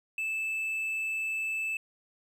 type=tone; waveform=triangle; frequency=2629 Hz; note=E7; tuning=5 cents flat; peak=-28 dBFS; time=0.18-1.77 s; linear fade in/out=2 ms; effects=none